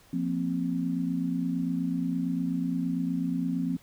sine chord, F suspended fourth, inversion none, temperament equal, 174.61 / 233.1 / 261.6 Hz, F3 / Bb3 / C4, 0 / 0 / 0 cents, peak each -30 / -34 / -29 dBFS, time 0.13-3.77 s, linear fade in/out 5 ms, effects pink hiss -58 dBFS RMS until 3.82 s

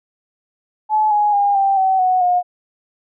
sine tone with pitch steps, 859 / 833.6 / 808.9 / 785 / 761.8 / 739.2 / 717.3 Hz, A5 / G#5 / G#5 / G5 / G5 / F#5 / F5, -42 / +6 / -46 / +2 / -50 / -2 / +46 cents, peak -12 dBFS, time 0.89-2.43 s, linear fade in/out 50 ms, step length 220 ms, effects none

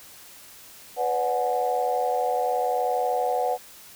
sine tone cluster, 498.3 / 579 / 735 / 847 Hz, B4 / D5 / F#5 / G#5, +15 / -25 / -12 / +34 cents, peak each -26 / -30 / -24 / -32 dBFS, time 0.96-3.58 s, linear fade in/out 50 ms, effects tanh soft clip ceiling -12 dBFS + white hiss -47 dBFS RMS until 3.95 s

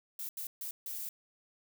violet noise bursts at uneven times, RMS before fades -40 dBFS, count 4, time 0.19-0.29 / 0.37-0.47 / 0.61-0.71 / 0.86-1.09 s, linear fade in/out 2 ms, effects none

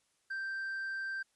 triangle tone with tanh clipping, 1568 Hz, G6, in tune, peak -36 dBFS, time 0.3-1.23 s, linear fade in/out 10 ms, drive 7 dB, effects white hiss -75 dBFS RMS until 1.35 s + resampled to 24000 Hz

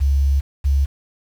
sine tone pair in turn, 69.3 / 69.3 Hz, C#2 / C#2, 0 / 0 cents, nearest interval unison, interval 0 cents, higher neither, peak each -13 dBFS, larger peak neither, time 0-0.41 / 0.64-0.86 s, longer first, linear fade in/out 20 ms, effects 7-bit

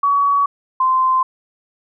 sine tone pair in turn, 1130 / 1038.3 Hz, C#6 / C6, +33 / -14 cents, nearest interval minor second, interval 147 cents, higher first, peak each -12 dBFS, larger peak neither, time 0.03-0.46 / 0.8-1.23 s, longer neither, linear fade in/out 5 ms, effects none

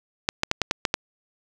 clicks, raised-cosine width 0.2 ms, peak -3 dBFS, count 7, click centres 0.289 / 0.434 / 0.514 / 0.617 / 0.711 / 0.852 / 0.941 s, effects none

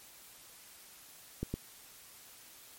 clicks, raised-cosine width 3 ms, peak -21 dBFS, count 2, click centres 1.43 / 1.54 s, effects white hiss -55 dBFS RMS until 2.78 s + MP3 64 kbps

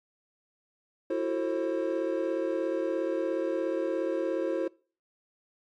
triangle chord, F# half-diminished seventh, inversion third, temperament just, 333 / 370 / 444 / 532.8 Hz, E4 / F#4 / A4 / C5, +18 / 0 / +16 / +31 cents, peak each -29 / -31 / -33 / -29 dBFS, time 1.1-4.68 s, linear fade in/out 5 ms, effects noise-tail reverb RT60 0.4 s tail -24 dB re dry + MP3 48 kbps

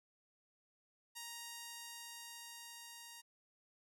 5% pulse tone with level ramp, 937 Hz, A#5, 9 cents sharp, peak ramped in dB -34 to -40 dBFS, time 1.15-3.22 s, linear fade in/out 20 ms, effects none

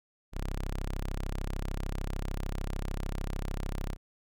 sawtooth tone, 33.36 Hz, C1, 34 cents sharp, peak -28 dBFS, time 0.32-3.97 s, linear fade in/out 50 ms, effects none

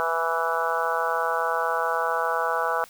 harmonic tone with a mistuned harmonic, 164.81 Hz, E3, in tune, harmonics 3 / 4 / 5 / 6 / 7 / 8 / 9, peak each -30 / -30 / -30 / -30 / -30 / -30 / -30 dBFS, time 0-2.84 s, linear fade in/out 0 ms, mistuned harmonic 5, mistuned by +15 cents, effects white hiss -50 dBFS RMS until 2.89 s

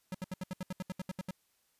square tone bursts, 185 Hz, F#3, in tune, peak -36 dBFS, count 13, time 0.12-1.309 s, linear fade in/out 2 ms, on 25 ms, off 72 ms, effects white hiss -74 dBFS RMS until 1.79 s + resampled to 32000 Hz

